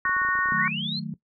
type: harmonic tone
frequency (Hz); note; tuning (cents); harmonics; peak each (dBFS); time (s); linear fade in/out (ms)
369.5; F#4; -2; 3 / 4 / 5; -26 / -26 / -26; 0.05-0.68; 2
type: clicks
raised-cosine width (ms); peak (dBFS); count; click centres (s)
2; -30; 11; 0.055 / 0.094 / 0.166 / 0.217 / 0.25 / 0.288 / 0.354 / 0.389 / 0.458 / 0.488 / 0.522
type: chord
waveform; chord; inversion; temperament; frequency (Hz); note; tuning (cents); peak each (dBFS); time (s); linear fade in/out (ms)
sine; D# diminished; none; equal; 155.56 / 185 / 220; D#3 / F#3 / A3; 0 / 0 / 0; -34; 0.52-1.14; 2
type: linear sweep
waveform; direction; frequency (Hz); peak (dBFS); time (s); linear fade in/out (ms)
sine; up; 1690 to 4300; -28; 0.58-1; 10
effects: noise-tail reverb RT60 0.1 s tail -17 dB re dry